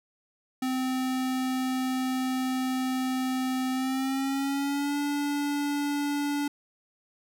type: tone with pitch glide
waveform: square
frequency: 258.3 to 288.3 Hz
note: C4 to D4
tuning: -22 to -32 cents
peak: -27 dBFS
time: 0.62-6.48 s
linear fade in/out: 5 ms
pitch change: +190 cents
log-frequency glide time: 3.72-4.97 s
effects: none

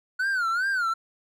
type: tone with vibrato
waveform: triangle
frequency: 1461 Hz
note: F#6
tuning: 22 cents flat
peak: -21 dBFS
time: 0.19-0.94 s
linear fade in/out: 10 ms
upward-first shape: sine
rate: 2.5 Hz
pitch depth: 160 cents each way
effects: none

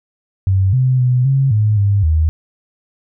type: tone with pitch steps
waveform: sine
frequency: 95.6 / 128.8 / 125.4 / 135.5 / 106.7 / 100.7 / 78.8 Hz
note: G2 / C3 / B2 / C#3 / G#2 / G2 / D#2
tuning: -43 / -27 / +27 / -39 / +47 / +47 / +23 cents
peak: -10 dBFS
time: 0.47-2.29 s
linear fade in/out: 0 ms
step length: 260 ms
effects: none

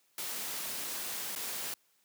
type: noise with dropouts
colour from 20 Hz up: white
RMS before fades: -38 dBFS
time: 0.18-1.74 s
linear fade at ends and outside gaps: 2 ms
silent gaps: 1.352-1.36 s
effects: white hiss -71 dBFS RMS until 2.04 s + high-pass 150 Hz 12 dB/octave

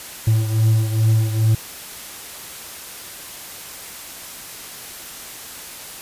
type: beating tone pair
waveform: triangle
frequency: 110 / 112.4 Hz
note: A2 / A2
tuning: 0 / +37 cents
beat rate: 2.4 Hz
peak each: -13 / -19 dBFS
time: 0.27-1.55 s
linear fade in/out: 5 ms
effects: white hiss -35 dBFS RMS until 6.01 s + resampled to 32000 Hz

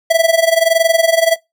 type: tone with amplitude modulation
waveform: square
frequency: 659.3 Hz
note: E5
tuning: in tune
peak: -7 dBFS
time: 0.1-1.36 s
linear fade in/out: 10 ms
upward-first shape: sine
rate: 21.4 Hz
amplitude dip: 80%
effects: noise-tail reverb RT60 0.2 s tail -24 dB re dry

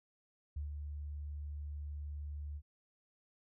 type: tone with ADSR envelope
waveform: sine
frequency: 73.42 Hz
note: D2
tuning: in tune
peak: -36 dBFS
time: 0.56-2.62 s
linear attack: 7 ms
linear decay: 130 ms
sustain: -4 dB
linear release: 57 ms
effects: none

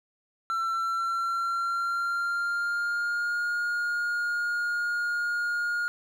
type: tone with pitch glide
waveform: triangle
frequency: 1346 to 1425.2 Hz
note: E6 to F6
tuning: +36 to +35 cents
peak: -24 dBFS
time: 0.5-5.88 s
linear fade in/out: 0 ms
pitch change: +99 cents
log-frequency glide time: 0.75-3.43 s
effects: none

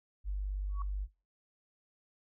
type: tone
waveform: sine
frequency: 49.11 Hz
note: G1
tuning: 4 cents sharp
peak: -32 dBFS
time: 0.24-1.08 s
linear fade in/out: 50 ms
type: tone with exponential growth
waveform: sine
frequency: 1119 Hz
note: C#6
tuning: 16 cents sharp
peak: -38 dBFS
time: 0.69-0.82 s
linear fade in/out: 2 ms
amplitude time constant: 28 ms
effects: noise-tail reverb RT60 0.3 s tail -23 dB re dry

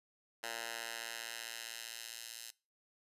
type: tone with high-pass filter sweep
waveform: 10% pulse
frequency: 115.4 Hz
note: A#2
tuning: 17 cents flat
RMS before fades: -45 dBFS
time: 0.43-2.51 s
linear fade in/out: 5 ms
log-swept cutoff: 1000 to 4300 Hz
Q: 0.7
effects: noise-tail reverb RT60 0.3 s tail -22 dB re dry + resampled to 32000 Hz

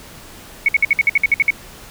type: tone bursts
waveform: sine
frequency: 2217 Hz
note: C#7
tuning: in tune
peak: -9 dBFS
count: 11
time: 0.66-1.505 s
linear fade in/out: 2 ms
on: 25 ms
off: 57 ms
effects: pink hiss -39 dBFS RMS until 1.9 s

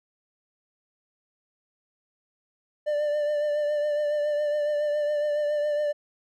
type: tone with vibrato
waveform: triangle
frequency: 593 Hz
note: D5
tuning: 17 cents sharp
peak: -21 dBFS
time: 2.86-5.93 s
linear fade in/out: 20 ms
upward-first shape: triangle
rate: 7.2 Hz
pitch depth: 33 cents each way
effects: none

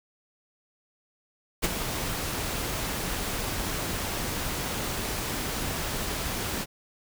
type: noise with ADSR envelope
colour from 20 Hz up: pink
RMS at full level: -23 dBFS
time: 1.62-6.66 s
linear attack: 26 ms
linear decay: 24 ms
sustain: -8 dB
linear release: 42 ms
effects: none

